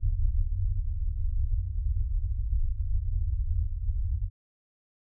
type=low-pass noise; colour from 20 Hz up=pink; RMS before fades=-27 dBFS; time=0-4.3 s; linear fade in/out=50 ms; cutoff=100 Hz; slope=96 dB/octave; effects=none